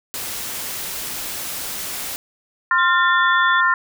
white noise, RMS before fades -28 dBFS, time 0.14-2.16 s, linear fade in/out 0 ms
sine chord, F major, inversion second, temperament equal with one note detuned, 1046.5 / 1396.9 / 1802.2 Hz, C6 / F6 / A6, 0 / 0 / +41 cents, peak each -18 dBFS, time 2.71-3.74 s, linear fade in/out 2 ms
sine tone, 3466 Hz, A7, 27 cents flat, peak -26 dBFS, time 2.78-3.61 s, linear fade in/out 10 ms
effects none

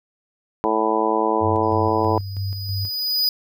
harmonic tone, 110 Hz, A2, in tune, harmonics 2 / 3 / 4 / 5 / 6 / 7 / 8 / 9, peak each -31 / -24 / -23 / -27 / -28 / -26 / -26 / -23 dBFS, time 0.64-2.18 s, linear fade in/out 0 ms
sine tone with tremolo, 98 Hz, G2, in tune, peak -22 dBFS, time 1.4-2.9 s, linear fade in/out 50 ms, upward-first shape square, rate 3.1 Hz, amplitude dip 45%
square tone with exponential growth, 4956 Hz, D#8, 8 cents flat, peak -16 dBFS, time 1.63-3.29 s, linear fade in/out 1 ms, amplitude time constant 360 ms
effects none

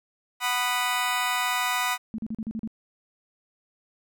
20% pulse chord, B major, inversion second, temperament just, 740.8 / 987.8 / 1234.7 Hz, F#5 / B5 / D#6, +2 / 0 / -14 cents, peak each -25 / -22 / -24 dBFS, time 0.4-1.98 s, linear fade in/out 50 ms
sine tone bursts, 221.5 Hz, A3, 12 cents sharp, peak -28 dBFS, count 7, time 2.14-2.675 s, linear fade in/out 0 ms, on 43 ms, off 39 ms
effects none

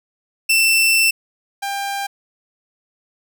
sawtooth tone pair in turn, 2677 / 795.9 Hz, E7 / G5, +26 / +26 cents, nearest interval octave + major sixth, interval 2100 cents, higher first, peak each -9 / -18 dBFS, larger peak first, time 0.49-1.11 / 1.62-2.07 s, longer first, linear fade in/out 10 ms, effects none

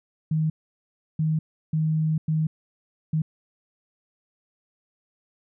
sine tone bursts at uneven times, 157 Hz, D#3, 16 cents sharp, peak -20 dBFS, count 5, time 0.31-0.5 / 1.19-1.39 / 1.73-2.18 / 2.28-2.47 / 3.13-3.22 s, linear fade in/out 5 ms, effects none

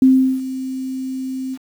sine tone with ADSR envelope, 261.6 Hz, C4, in tune, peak -6 dBFS, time 0.02-1.58 s, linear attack 3 ms, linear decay 380 ms, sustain -16 dB, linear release 47 ms, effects 7-bit

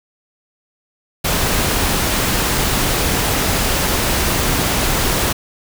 pink noise, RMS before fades -17 dBFS, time 1.24-5.33 s, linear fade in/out 10 ms, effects none

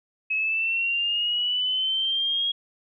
sine linear sweep, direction up, 2562 to 3292 Hz, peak -22 dBFS, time 0.3-2.52 s, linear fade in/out 10 ms, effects none

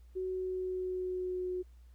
sine tone with pitch glide, 372.5 to 364.6 Hz, F#4 to F#4, +12 to -25 cents, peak -33 dBFS, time 0.15-1.63 s, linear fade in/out 20 ms, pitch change -37 cents, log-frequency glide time 0.27-1.51 s, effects added 60 Hz sine -53 dBFS peak until 1.94 s + pink hiss -74 dBFS RMS until 1.94 s

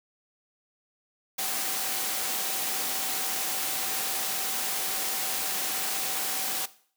sine tone in noise, 768 Hz, G5, 36 cents flat, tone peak -41 dBFS, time 1.38-6.66 s, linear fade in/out 10 ms, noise white, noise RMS -30 dBFS, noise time 1.38-6.66 s, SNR -14 dB, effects noise-tail reverb RT60 0.5 s tail -17 dB re dry + high-pass 200 Hz 12 dB/octave

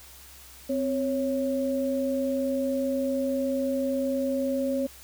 sine tone pair together, 260 / 550.9 Hz, C4 / C#5, -11 / -11 cents, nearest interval octave + minor second, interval 1300 cents, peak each -27 dBFS, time 0.69-4.87 s, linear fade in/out 10 ms, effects added 65 Hz sine -53 dBFS peak until 5.03 s + white hiss -49 dBFS RMS until 5.03 s

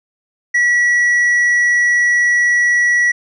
triangle tone with tanh clipping, 1936 Hz, B6, 35 cents flat, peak -11 dBFS, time 0.54-3.12 s, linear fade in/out 10 ms, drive 8 dB, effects none

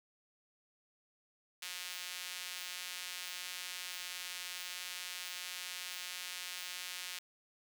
sawtooth tone with high-pass filter, 180.3 Hz, F#3, 45 cents flat, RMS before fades -44 dBFS, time 1.62-7.19 s, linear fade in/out 5 ms, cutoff 2700 Hz, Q 0.98, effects none

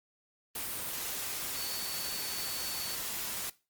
sine tone in noise, 4467 Hz, C#8, 12 cents sharp, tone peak -41 dBFS, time 1.55-2.95 s, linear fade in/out 5 ms, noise white, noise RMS -37 dBFS, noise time 0.55-3.5 s, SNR -7 dB, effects noise-tail reverb RT60 0.3 s tail -19 dB re dry + Opus 32 kbps

